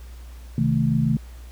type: chord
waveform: sine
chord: A diminished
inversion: first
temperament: just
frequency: 132 / 158.4 / 220 Hz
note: C3 / Eb3 / A3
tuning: +16 / +31 / 0 cents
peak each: -22 dBFS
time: 0.58-1.17 s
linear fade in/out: 2 ms
effects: added 60 Hz sine -37 dBFS peak until 1.51 s + pink hiss -52 dBFS RMS until 1.51 s